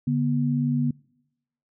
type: tone pair together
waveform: sine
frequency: 144.27 / 242.5 Hz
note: D3 / B3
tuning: -30 / -31 cents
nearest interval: major sixth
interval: 899 cents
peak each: -23 dBFS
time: 0.07-0.91 s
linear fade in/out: 5 ms
effects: noise-tail reverb RT60 0.9 s tail -26 dB re dry